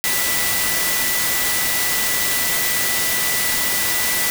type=tone in noise; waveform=sine; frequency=1975.5 Hz; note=B6; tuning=in tune; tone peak=-25 dBFS; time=0.04-4.3 s; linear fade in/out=0 ms; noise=white; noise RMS=-20 dBFS; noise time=0.04-4.3 s; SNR=-8 dB; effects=none